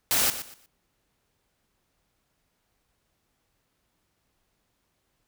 white noise with echo, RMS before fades -23 dBFS, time 0.11-0.3 s, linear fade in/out 0 ms, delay 120 ms, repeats 3, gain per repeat -12 dB, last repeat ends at 0.66 s, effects pink hiss -74 dBFS RMS until 5.27 s

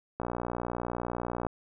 click train, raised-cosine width 1 ms, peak -18 dBFS, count 77, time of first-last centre 0.2-1.467 s, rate 60 Hz, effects none

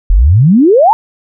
sine exponential sweep, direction up, 38.89 to 932.3 Hz, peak -3 dBFS, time 0.1-0.93 s, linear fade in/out 0 ms, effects none

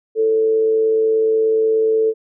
sine tone with amplitude modulation, 441.7 Hz, A4, 7 cents sharp, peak -11 dBFS, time 0.15-2.14 s, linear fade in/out 50 ms, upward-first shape sine, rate 110 Hz, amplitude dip 35%, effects none

